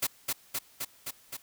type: noise with echo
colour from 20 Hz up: white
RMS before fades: -28 dBFS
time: 0.02-0.07 s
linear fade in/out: 10 ms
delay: 260 ms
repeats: 5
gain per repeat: -2 dB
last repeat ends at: 1.37 s
effects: white hiss -59 dBFS RMS until 1.42 s